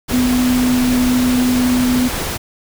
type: tone in noise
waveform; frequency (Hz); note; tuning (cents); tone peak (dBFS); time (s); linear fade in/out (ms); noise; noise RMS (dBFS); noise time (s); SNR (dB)
sine; 249.8; B3; +20; -12; 0.12-2.09; 20; pink; -22; 0.08-2.38; +7
effects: none